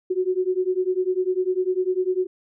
sine beating tone pair, 364.4 / 374.4 Hz, F#4 / F#4, -26 / +20 cents, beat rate 10 Hz, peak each -23 dBFS, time 0.1-2.27 s, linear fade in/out 10 ms, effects none

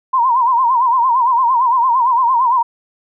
sine tone with vibrato, 987.8 Hz, B5, in tune, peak -10 dBFS, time 0.13-2.63 s, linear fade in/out 10 ms, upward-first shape sine, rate 8.8 Hz, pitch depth 120 cents each way, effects none

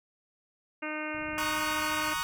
harmonic tone, 306.2 Hz, D#4, 28 cents flat, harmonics 1 / 2 / 3 / 4 / 5 / 6 / 7 / 8 / 9, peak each -38 / -40 / -44 / -42 / -40 / -46 / -41 / -43 / -43 dBFS, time 0.82-2.14 s, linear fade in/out 10 ms
white low-pass noise, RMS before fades -50 dBFS, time 1.14-2.23 s, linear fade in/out 10 ms, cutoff 140 Hz, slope 12 dB/octave
sawtooth chord, D# minor seventh, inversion second, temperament equal, 932.3 / 1108.7 / 1244.5 / 1480 Hz, A#5 / C#6 / D#6 / F#6, 0 / 0 / 0 / 0 cents, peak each -32 dBFS, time 1.38-2.23 s, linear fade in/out 0 ms
effects none

